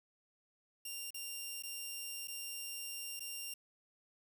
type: tone with dropouts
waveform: 10% pulse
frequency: 2784 Hz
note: F7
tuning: 6 cents flat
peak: -33 dBFS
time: 0.85-3.54 s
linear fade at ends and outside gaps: 5 ms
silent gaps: 1.106-1.143 / 1.624-1.634 / 2.274-2.281 / 3.195-3.204 s
effects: 10-bit